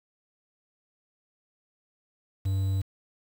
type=tone with quantisation; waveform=triangle; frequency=96.4 Hz; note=G2; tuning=28 cents flat; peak=-22 dBFS; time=2.45-2.82 s; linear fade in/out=10 ms; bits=8; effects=none